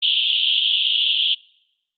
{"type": "band-pass noise", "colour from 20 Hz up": "pink", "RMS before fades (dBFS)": -19, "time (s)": [0.02, 1.35], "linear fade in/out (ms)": 10, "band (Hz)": [2900, 3500], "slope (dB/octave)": 96, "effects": ["noise-tail reverb RT60 0.9 s tail -26 dB re dry", "Opus 48 kbps"]}